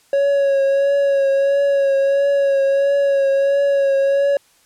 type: tone with vibrato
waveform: triangle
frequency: 554.4 Hz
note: C#5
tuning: in tune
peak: -11 dBFS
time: 0.13-4.37 s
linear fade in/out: 2 ms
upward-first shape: triangle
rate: 1.5 Hz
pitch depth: 30 cents each way
effects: white hiss -55 dBFS RMS until 4.65 s + low-pass 11000 Hz 12 dB/octave